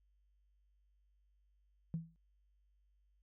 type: tone with exponential decay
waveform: sine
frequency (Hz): 164.3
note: E3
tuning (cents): -5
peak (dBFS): -32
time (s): 1.94-2.16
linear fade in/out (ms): 0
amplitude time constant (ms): 46
effects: tanh soft clip ceiling -29 dBFS + added 50 Hz sine -70 dBFS peak until 3.22 s